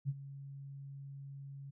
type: tone with ADSR envelope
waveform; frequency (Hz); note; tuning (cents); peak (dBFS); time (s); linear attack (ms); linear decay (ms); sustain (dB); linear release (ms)
sine; 138.59; C#3; 0; -30; 0.05-1.71; 39; 41; -15; 14
effects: none